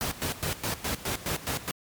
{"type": "noise with tremolo", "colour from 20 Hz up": "pink", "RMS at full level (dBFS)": -29, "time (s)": [0.01, 1.71], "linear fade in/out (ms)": 0, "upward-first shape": "square", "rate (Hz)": 4.8, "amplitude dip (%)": 80, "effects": ["high-pass 60 Hz 12 dB/octave", "MP3 96 kbps"]}